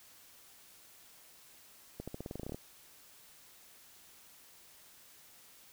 accelerating click train, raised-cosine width 2 ms, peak -27 dBFS, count 13, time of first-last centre 2-2.545 s, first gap 76 ms, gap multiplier 0.9, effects white hiss -59 dBFS RMS until 5.72 s

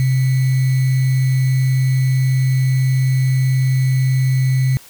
sine tone with sample-and-hold, 130.81 Hz, C3, in tune, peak -12 dBFS, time 0-4.77 s, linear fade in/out 0 ms, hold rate 2100 Hz, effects white hiss -43 dBFS RMS until 4.89 s

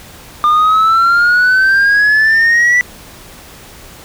sine exponential sweep, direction up, 1200 to 1975.5 Hz, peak -4 dBFS, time 0.44-2.81 s, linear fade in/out 0 ms, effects tanh soft clip ceiling -6 dBFS + pink hiss -36 dBFS RMS until 4.04 s

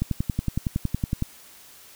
click train, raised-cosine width 5 ms, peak -11 dBFS, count 14, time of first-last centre 0.02-1.224 s, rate 10.8 Hz, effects white hiss -49 dBFS RMS until 1.95 s

